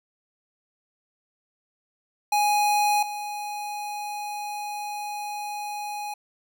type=tone pair in turn; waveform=square; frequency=830.6 / 830.6 Hz; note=G#5 / G#5; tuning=0 / 0 cents; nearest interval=unison; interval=0 cents; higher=neither; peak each=-20 / -31 dBFS; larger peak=first; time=2.32-3.03 / 3.03-6.14 s; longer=second; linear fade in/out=5 ms; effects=none

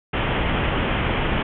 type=low-pass noise; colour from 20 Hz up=pink; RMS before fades=-22 dBFS; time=0.13-1.43 s; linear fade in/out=10 ms; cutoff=3300 Hz; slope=96 dB/octave; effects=none

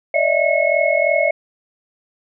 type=tone cluster; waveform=sine; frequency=577 / 620 / 663 / 2181 Hz; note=D5 / D#5 / E5 / C#7; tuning=-31 / -6 / +10 / -29 cents; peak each=-19 dBFS; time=0.14-1.31 s; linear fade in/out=5 ms; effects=none

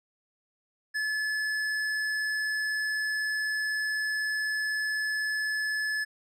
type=tone with hard clipping; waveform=sine; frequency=1722 Hz; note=A6; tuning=38 cents flat; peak=-29 dBFS; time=0.94-6.05 s; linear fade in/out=20 ms; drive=10 dB; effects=none

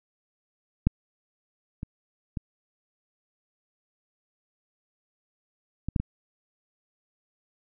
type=clicks; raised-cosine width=5 ms; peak=-7 / -21 / -18 / -17 / -10 / -16 dBFS; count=6; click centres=0.87 / 1.831 / 2.372 / 5.886 / 5.962 / 6 s; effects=none

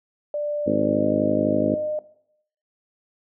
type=tone with pitch glide; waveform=sine; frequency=590 to 609 Hz; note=D5 to D#5; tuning=+8 to -37 cents; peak=-23 dBFS; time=0.34-1.99 s; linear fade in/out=2 ms; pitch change=+55 cents; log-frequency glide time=0.88-1.07 s
type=harmonic tone; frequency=51.91 Hz; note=G#1; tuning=in tune; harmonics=2 / 3 / 4 / 5 / 6 / 7 / 8 / 9 / 10; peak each=-34 / -35 / -27 / -25 / -26 / -33 / -32 / -31 / -28 dBFS; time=0.66-1.75 s; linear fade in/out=10 ms
effects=noise-tail reverb RT60 0.7 s tail -17 dB re dry

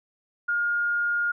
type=tone; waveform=sine; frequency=1420 Hz; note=F6; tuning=28 cents sharp; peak=-22 dBFS; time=0.48-1.32 s; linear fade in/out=10 ms; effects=none

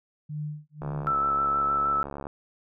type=tone with tremolo; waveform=sine; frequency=150.4 Hz; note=D3; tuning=42 cents sharp; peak=-29 dBFS; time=0.29-1.13 s; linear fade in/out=10 ms; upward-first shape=sine; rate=1.9 Hz; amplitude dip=100%
type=click train; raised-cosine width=1 ms; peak=-22 dBFS; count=103; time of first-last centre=0.82-2.269 s; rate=70.4 Hz
type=tone with vibrato; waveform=sine; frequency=1318.5 Hz; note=E6; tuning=in tune; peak=-22 dBFS; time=1.07-2.03 s; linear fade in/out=0 ms; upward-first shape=square; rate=6.4 Hz; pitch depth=14 cents each way
effects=none

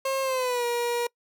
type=tone with pitch glide; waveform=30% pulse; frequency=536 to 477.5 Hz; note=C5 to A#4; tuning=+42 to +42 cents; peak=-22 dBFS; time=0.05-1.07 s; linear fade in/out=5 ms; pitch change=-200 cents; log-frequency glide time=0.22-0.65 s; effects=noise-tail reverb RT60 0.1 s tail -25 dB re dry

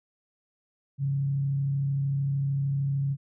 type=tone with frequency modulation; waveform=sine; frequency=138.59 Hz; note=C#3; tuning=in tune; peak=-24 dBFS; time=0.98-3.17 s; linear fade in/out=50 ms; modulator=33.2 Hz; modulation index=0.23; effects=none

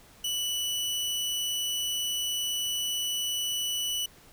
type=tone; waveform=sawtooth; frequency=2963 Hz; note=F#7; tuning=2 cents sharp; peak=-25 dBFS; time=0.24-4.06 s; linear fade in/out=5 ms; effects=pink hiss -55 dBFS RMS until 4.32 s

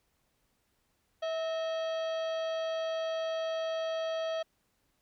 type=harmonic tone with a mistuned harmonic; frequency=648 Hz; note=E5; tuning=30 cents flat; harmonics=1 / 2 / 3 / 4 / 5 / 6 / 7 / 9; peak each=-31 / -44 / -47 / -52 / -45 / -56 / -54 / -60 dBFS; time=1.22-4.43 s; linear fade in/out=10 ms; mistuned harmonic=3; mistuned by=-90 cents; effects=pink hiss -75 dBFS RMS until 5.01 s

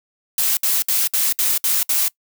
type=noise bursts; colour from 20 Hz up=blue; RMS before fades=-18 dBFS; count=7; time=0.38-2.082 s; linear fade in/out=2 ms; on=190 ms; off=62 ms; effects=noise-tail reverb RT60 0.1 s tail -24 dB re dry

